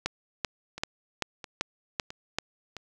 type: two click trains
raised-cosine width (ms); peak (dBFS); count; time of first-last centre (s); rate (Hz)
0.2; -10 / -22; 7 / 4; 0.06-2.386 / 0.78-2.767; 2.58 / 1.51
effects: none

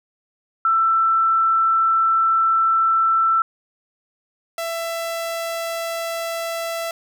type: tone pair in turn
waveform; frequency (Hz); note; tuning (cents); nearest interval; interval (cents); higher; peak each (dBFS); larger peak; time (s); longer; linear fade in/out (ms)
sine / sawtooth; 1333 / 666.5; E6 / E5; +19 / +19; octave; 1200; first; -14 / -20; first; 0.65-3.42 / 4.58-6.91; first; 2
effects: none

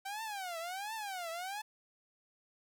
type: tone with vibrato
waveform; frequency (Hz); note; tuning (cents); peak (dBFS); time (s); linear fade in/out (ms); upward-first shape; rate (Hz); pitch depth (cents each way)
sawtooth; 766; G5; -40; -35; 0.05-1.62; 10; triangle; 1.4; 290
effects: none

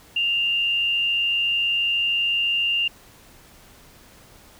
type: tone with frequency modulation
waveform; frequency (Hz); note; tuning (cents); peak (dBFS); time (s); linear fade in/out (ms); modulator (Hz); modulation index
sine; 2794; F7; 0; -19; 0.16-2.88; 5; 124; 0.35
effects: pink hiss -50 dBFS RMS until 4.59 s

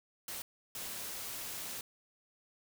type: noise bursts at uneven times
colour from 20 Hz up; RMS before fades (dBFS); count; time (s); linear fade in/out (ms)
white; -42; 2; 0.28-0.42 / 0.75-1.81; 2
effects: none

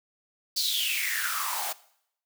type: noise with high-pass filter sweep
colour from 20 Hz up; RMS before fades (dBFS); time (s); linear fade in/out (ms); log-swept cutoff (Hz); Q
white; -29; 0.56-1.73; 10; 4600 to 680; 8.6
effects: noise-tail reverb RT60 0.7 s tail -19 dB re dry

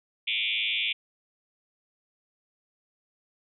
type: tone with frequency modulation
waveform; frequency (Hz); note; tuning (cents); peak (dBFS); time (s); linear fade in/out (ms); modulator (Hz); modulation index
sine; 2893; F#7; -40; -25; 0.27-0.93; 10; 109; 6.1
effects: none

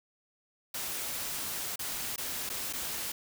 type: noise with dropouts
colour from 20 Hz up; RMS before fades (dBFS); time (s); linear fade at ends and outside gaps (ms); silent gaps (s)
white; -36; 0.74-3.12; 5; 1.759-1.792 / 2.161-2.179 / 2.493-2.499 / 2.728-2.733
effects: none

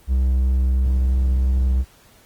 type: tone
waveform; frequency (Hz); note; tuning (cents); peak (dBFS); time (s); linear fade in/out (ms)
triangle; 64.5; C2; -24; -13; 0.07-1.85; 50
effects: pink hiss -52 dBFS RMS until 2.25 s + Opus 24 kbps

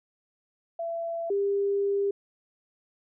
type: tone pair in turn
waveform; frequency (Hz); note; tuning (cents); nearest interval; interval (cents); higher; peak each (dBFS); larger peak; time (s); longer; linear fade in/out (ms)
sine; 671 / 399.8; E5 / G4; +31 / +34; major sixth; 897; first; -29 / -23; second; 0.79-1.3 / 1.3-2.11; second; 5
effects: none

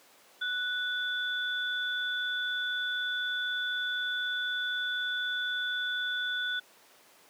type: tone pair together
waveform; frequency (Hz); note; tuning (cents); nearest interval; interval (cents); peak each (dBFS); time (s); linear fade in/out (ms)
sine; 1480 / 3468; F#6 / A7; 0 / -26; octave + minor third; 1474; -31 / -34; 0.41-6.6; 10
effects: pink hiss -58 dBFS RMS until 7.29 s + high-pass 400 Hz 12 dB/octave

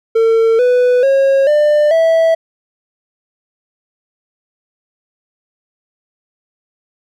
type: tone with pitch steps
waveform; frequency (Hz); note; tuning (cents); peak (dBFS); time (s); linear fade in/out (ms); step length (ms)
triangle; 452.1 / 495.9 / 543.9 / 596.5 / 654.3; A4 / B4 / C#5 / D5 / E5; +47 / +7 / -33 / +27 / -13; -6; 0.15-2.35; 10; 440
effects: none

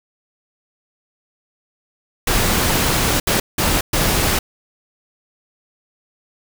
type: noise bursts at uneven times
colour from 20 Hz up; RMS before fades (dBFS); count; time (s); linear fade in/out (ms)
pink; -17; 4; 2.27-3.2 / 3.27-3.4 / 3.58-3.81 / 3.93-4.39; 5
effects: none

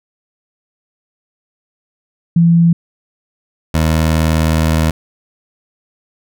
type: tone pair in turn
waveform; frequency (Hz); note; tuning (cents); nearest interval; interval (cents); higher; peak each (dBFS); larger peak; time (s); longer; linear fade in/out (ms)
sine / 20% pulse; 168.8 / 79.66; E3 / D#2; +41 / +41; octave + minor second; 1300; first; -6; neither; 2.36-2.73 / 3.74-4.91; second; 5
effects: none

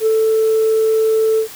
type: tone with ADSR envelope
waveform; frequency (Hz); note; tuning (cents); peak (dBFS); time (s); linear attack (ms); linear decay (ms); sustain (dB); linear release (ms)
sine; 441.1; A4; +4; -8; 0-1.48; 67; 14; -2; 96
effects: tanh soft clip ceiling -8 dBFS + white hiss -35 dBFS RMS until 1.55 s

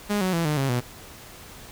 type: tone with pitch steps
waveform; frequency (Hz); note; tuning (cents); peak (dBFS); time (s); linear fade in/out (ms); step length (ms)
sawtooth; 206.2 / 185.84 / 167.49 / 150.95 / 136.04 / 122.61; G#3 / F#3 / E3 / D3 / C#3 / B2; -12 / +8 / +28 / +48 / -32 / -12; -18; 0.09-0.81; 20; 120
effects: pink hiss -44 dBFS RMS until 1.71 s

